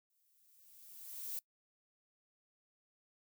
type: noise with exponential growth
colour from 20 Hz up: violet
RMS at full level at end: -40 dBFS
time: 0.1-1.39 s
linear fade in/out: 2 ms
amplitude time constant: 280 ms
effects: noise-tail reverb RT60 0.1 s tail -23 dB re dry